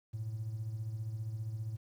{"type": "tone with tremolo", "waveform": "triangle", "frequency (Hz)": 110, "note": "A2", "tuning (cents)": 0, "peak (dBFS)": -30, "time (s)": [0.13, 1.77], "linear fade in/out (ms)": 20, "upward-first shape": "sine", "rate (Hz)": 15, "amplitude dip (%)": 65, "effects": ["tanh soft clip ceiling -32 dBFS", "11-bit"]}